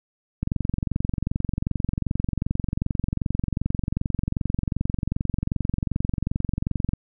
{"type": "click train", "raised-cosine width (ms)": 5, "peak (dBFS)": -11, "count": 148, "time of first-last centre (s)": [0.43, 6.934], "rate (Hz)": 22.6, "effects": []}